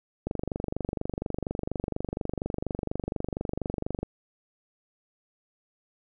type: click train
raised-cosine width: 2 ms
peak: -16 dBFS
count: 92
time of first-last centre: 0.27-4.03 s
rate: 24.2 Hz
effects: none